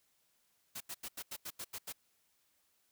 white noise bursts, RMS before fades -43 dBFS, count 9, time 0.75-1.926 s, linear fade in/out 10 ms, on 56 ms, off 84 ms, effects white hiss -75 dBFS RMS until 2.91 s

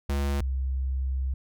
square / sine tone pair in turn, 70.1 / 65.79 Hz, C#2 / C2, +20 / +10 cents, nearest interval minor second, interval 110 cents, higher first, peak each -25 dBFS, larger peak neither, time 0.09-0.41 / 0.41-1.34 s, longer second, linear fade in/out 5 ms, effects none

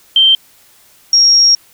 sine tone pair in turn, 3135 / 5586 Hz, G7 / F8, -1 / -1 cents, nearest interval minor seventh, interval 1000 cents, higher second, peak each -5 dBFS, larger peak neither, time 0.16-0.35 / 1.13-1.55 s, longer second, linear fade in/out 2 ms, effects white hiss -47 dBFS RMS until 1.73 s

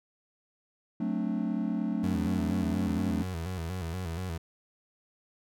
triangle chord, D dominant seventh, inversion first, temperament just, 183.54 / 220.2 / 264.3 / 293.7 Hz, F#3 / A3 / C4 / D4, -14 / +2 / +18 / 0 cents, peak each -32 / -29 / -34 / -33 dBFS, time 1-3.23 s, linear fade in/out 5 ms
30% pulse tone with vibrato, 87.31 Hz, F2, in tune, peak -30 dBFS, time 2.03-4.38 s, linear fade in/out 10 ms, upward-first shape square, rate 4.2 Hz, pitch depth 100 cents each way
effects none

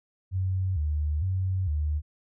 sine tone with vibrato, 84 Hz, E2, 33 cents sharp, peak -24 dBFS, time 0.31-2.02 s, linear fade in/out 50 ms, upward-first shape square, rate 1.1 Hz, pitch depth 190 cents each way, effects none

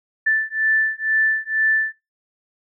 sine beating tone pair, 1760 / 1762.1 Hz, A6 / A6, 0 / +2 cents, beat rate 2.1 Hz, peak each -20 dBFS, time 0.26-1.93 s, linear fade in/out 10 ms, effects noise-tail reverb RT60 0.2 s tail -18 dB re dry

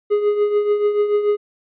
triangle tone with tremolo, 414.9 Hz, G#4, 2 cents flat, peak -10 dBFS, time 0.1-1.37 s, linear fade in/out 20 ms, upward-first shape triangle, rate 6.9 Hz, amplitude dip 65%, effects resampled to 8000 Hz

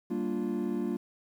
triangle chord, G minor seventh, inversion none, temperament equal, 196 / 233.1 / 293.7 / 349.2 Hz, G3 / Bb3 / D4 / F4, 0 / 0 / 0 / 0 cents, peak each -33 / -31 / -34 / -32 dBFS, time 0.1-0.97 s, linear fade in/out 10 ms, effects tanh soft clip ceiling -18 dBFS + 10-bit

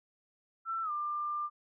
sine tone with pitch glide, 1339 to 1192.9 Hz, E6 to D6, +27 to +27 cents, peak -32 dBFS, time 0.65-1.5 s, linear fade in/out 50 ms, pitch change -200 cents, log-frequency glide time 0.83-0.91 s, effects none

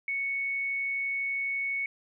sine tone, 2217 Hz, C#7, in tune, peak -28 dBFS, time 0.08-1.86 s, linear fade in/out 2 ms, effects none

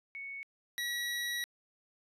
sine / 25% pulse tone pair in turn, 2217 / 1924 Hz, C#7 / B6, 0 / -46 cents, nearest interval major second, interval 246 cents, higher first, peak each -40 / -30 dBFS, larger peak second, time 0.15-0.43 / 0.78-1.44 s, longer second, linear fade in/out 0 ms, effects resampled to 32000 Hz

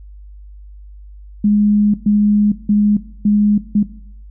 sine tone bursts at uneven times, 207.7 Hz, G#3, in tune, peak -9 dBFS, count 5, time 1.44-1.94 / 2.06-2.52 / 2.69-2.97 / 3.25-3.58 / 3.75-3.83 s, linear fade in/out 5 ms, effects noise-tail reverb RT60 0.7 s tail -17 dB re dry + added 50 Hz sine -34 dBFS peak until 4.3 s

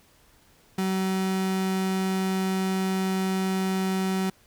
35% pulse tone, 189.4 Hz, F#3, 41 cents sharp, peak -22 dBFS, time 0.78-4.3 s, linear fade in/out 5 ms, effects pink hiss -59 dBFS RMS until 4.46 s

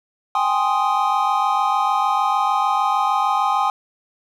triangle chord, Ab major seventh, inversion third, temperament equal, 784 / 830.6 / 1046.5 / 1244.5 Hz, G5 / Ab5 / C6 / Eb6, 0 / 0 / 0 / 0 cents, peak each -20 dBFS, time 0.35-3.7 s, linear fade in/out 2 ms, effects none

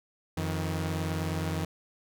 sawtooth tone pair together, 89 / 158.58 Hz, F2 / D#3, +33 / +33 cents, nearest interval minor seventh, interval 1000 cents, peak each -28 dBFS, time 0.37-1.65 s, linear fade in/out 5 ms, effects none

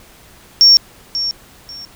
sine tone with echo, 5500 Hz, F8, 27 cents flat, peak -3 dBFS, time 0.61-0.77 s, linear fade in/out 0 ms, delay 540 ms, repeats 2, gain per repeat -13 dB, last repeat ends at 1.85 s, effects tanh soft clip ceiling 0 dBFS + pink hiss -44 dBFS RMS until 1.95 s

